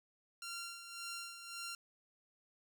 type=tone with tremolo; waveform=10% pulse; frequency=1381 Hz; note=F6; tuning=20 cents flat; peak=-34 dBFS; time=0.42-1.75 s; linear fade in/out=2 ms; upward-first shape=sine; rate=1.8 Hz; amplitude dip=60%; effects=none